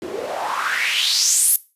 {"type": "noise with band-pass filter sweep", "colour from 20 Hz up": "white", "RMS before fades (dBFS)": -20, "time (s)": [0.02, 1.56], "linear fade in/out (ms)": 0, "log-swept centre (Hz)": [300, 12000], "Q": 4.7, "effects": ["noise-tail reverb RT60 0.3 s tail -19 dB re dry", "resampled to 32000 Hz"]}